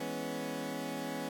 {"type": "chord", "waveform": "20% pulse", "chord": "C# minor seventh", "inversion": "first", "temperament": "equal", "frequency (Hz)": [164.81, 207.7, 246.9, 277.2], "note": ["E3", "G#3", "B3", "C#4"], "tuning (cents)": [0, 0, 0, 0], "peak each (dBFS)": [-39, -39, -36, -35], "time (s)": [0, 1.29], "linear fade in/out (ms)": 5, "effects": []}